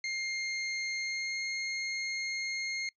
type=tone with pitch glide; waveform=sawtooth; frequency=2120 to 2134 Hz; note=C7 to C7; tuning=+22 to +34 cents; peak=-29 dBFS; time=0.04-2.89 s; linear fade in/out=2 ms; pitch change=+12 cents; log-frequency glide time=0.98-1.4 s; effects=noise-tail reverb RT60 0.1 s tail -24 dB re dry + resampled to 16000 Hz